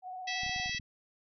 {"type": "tone with vibrato", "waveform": "sine", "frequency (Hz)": 740, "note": "F#5", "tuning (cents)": 0, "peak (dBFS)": -39, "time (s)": [0.02, 0.71], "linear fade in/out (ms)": 50, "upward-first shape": "square", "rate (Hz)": 18, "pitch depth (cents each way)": 24}
{"type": "harmonic tone", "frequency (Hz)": 654, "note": "E5", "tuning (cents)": -14, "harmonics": [3, 4, 5, 6, 7, 8, 9], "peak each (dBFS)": [-37, -39, -41, -43, -44, -45, -46], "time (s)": [0.27, 0.79], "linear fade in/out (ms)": 10}
{"type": "clicks", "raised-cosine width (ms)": 5, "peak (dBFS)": -35, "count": 9, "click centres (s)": [0.434, 0.464, 0.495, 0.562, 0.599, 0.66, 0.695, 0.748, 0.797]}
{"effects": []}